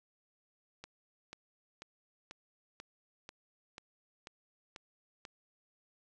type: click train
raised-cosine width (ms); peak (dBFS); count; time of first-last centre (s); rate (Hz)
0.2; -29; 10; 0.84-5.252; 2.04
effects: resampled to 24000 Hz